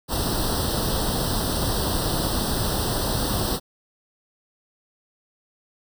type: noise with comb filter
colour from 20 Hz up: pink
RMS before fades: -24 dBFS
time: 0.08-3.6 s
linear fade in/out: 50 ms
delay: 0.22 ms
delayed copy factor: +1
effects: none